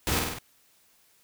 pink noise with echo, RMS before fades -27 dBFS, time 0.07-0.19 s, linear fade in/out 0 ms, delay 49 ms, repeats 4, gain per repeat -3 dB, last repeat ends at 0.386 s, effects white hiss -63 dBFS RMS until 1.23 s

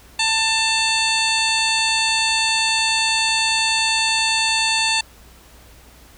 harmonic tone, 890 Hz, A5, 20 cents sharp, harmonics 1 / 2 / 3 / 4 / 5 / 7 / 8 / 9 / 10, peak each -24 / -27 / -21 / -24 / -22 / -33 / -30 / -33 / -31 dBFS, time 0.19-5.01 s, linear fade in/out 5 ms, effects added 60 Hz sine -48 dBFS peak until 6.17 s + pink hiss -48 dBFS RMS until 6.17 s

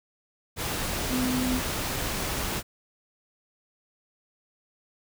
sine tone in noise, 253.5 Hz, B3, 45 cents sharp, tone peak -25 dBFS, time 1.09-1.61 s, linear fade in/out 50 ms, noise pink, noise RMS -30 dBFS, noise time 0.56-2.63 s, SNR +2 dB, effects none

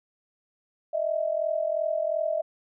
sine tone pair together, 617 / 659.8 Hz, D#5 / E5, -15 / +1 cents, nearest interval minor second, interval 116 cents, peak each -27 dBFS, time 0.93-2.42 s, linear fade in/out 10 ms, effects none

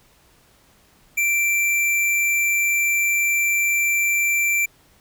square tone, 2349 Hz, D7, in tune, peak -18 dBFS, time 1.17-4.66 s, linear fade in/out 10 ms, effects pink hiss -56 dBFS RMS until 5 s

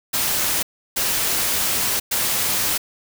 white noise bursts at uneven times, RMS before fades -21 dBFS, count 3, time 0.13-0.63 / 0.96-2 / 2.11-2.78 s, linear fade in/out 10 ms, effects none

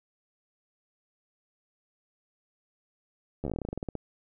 slowing click train, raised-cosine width 2 ms, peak -20 dBFS, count 17, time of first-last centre 3.44-3.953 s, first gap 12 ms, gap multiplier 1.12, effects none

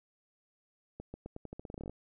accelerating click train, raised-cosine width 2 ms, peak -29 dBFS, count 16, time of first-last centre 1-1.896 s, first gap 140 ms, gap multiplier 0.86, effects none

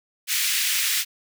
pink high-pass noise, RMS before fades -23 dBFS, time 0.27-1.05 s, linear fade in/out 50 ms, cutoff 2000 Hz, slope 24 dB/octave, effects none

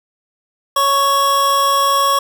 square tone pair together, 555.5 / 1111 Hz, C#5 / C#6, +4 / +4 cents, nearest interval octave, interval 1200 cents, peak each -22 / -13 dBFS, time 0.76-2.19 s, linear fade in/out 5 ms, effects none

